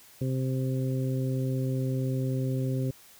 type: harmonic tone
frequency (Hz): 130.81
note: C3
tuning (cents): 0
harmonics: 1 / 2 / 3 / 4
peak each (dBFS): -27 / -33 / -37 / -39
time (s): 0.21-2.91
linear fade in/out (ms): 5
effects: white hiss -54 dBFS RMS until 3.19 s